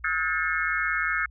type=tone cluster; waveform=sine; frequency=1283 / 1440 / 1603 / 1768 / 2171 Hz; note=E6 / F#6 / G6 / A6 / C#7; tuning=-47 / -47 / +38 / +8 / -37 cents; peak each=-30 dBFS; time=0.04-1.26 s; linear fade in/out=5 ms; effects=added 60 Hz sine -45 dBFS peak until 1.3 s